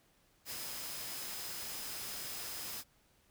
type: tone in noise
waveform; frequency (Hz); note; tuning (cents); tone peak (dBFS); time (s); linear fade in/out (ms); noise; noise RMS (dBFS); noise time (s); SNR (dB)
sine; 5070; D#8; +32; -50; 0.45-2.84; 50; white; -43; 0.45-2.84; -10
effects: pink hiss -70 dBFS RMS until 3.3 s